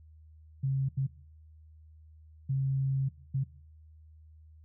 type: tone bursts at uneven times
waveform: sine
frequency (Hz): 134.9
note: C#3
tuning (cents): -47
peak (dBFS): -26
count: 4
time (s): 0.63-0.89 / 0.97-1.07 / 2.49-3.09 / 3.34-3.44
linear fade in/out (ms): 10
effects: noise-tail reverb RT60 0.6 s tail -21 dB re dry + added 78 Hz sine -52 dBFS peak until 4.64 s